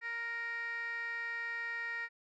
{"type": "tone with band-pass filter", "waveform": "15% pulse", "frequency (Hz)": 466.2, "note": "A#4", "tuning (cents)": 0, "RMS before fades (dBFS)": -39, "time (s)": [0.01, 2.09], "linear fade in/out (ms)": 50, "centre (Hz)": 2000, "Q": 8.3, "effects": ["resampled to 16000 Hz"]}